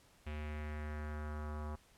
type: tone with low-pass filter sweep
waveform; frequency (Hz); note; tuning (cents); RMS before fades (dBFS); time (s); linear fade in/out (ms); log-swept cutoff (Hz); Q
square; 75.5; D2; +48; -42; 0.26-1.76; 10; 2600 to 1100; 2.6
effects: pink hiss -66 dBFS RMS until 1.97 s + low-pass 12000 Hz 12 dB/octave